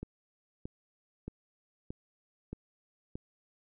click train, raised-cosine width 3 ms, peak -26 dBFS, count 6, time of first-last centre 0.03-3.155 s, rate 1.6 Hz, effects none

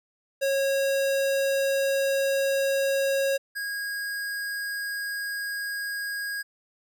square tone pair in turn, 547 / 1639.1 Hz, C#5 / G#6, -23 / -23 cents, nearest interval octave + perfect fifth, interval 1900 cents, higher second, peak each -23 / -30 dBFS, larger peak first, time 0.41-3.38 / 3.55-6.43 s, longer first, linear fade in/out 20 ms, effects none

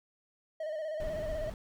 triangle tone with vibrato, 622.3 Hz, D#5, in tune, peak -32 dBFS, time 0.6-1.5 s, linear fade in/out 5 ms, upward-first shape square, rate 16 Hz, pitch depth 46 cents each way
brown noise, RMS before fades -40 dBFS, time 1-1.54 s, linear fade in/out 2 ms
effects none

